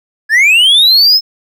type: linear sweep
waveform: triangle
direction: up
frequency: 1661.2 to 5270 Hz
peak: -3 dBFS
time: 0.29-1.21 s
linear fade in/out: 50 ms
effects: none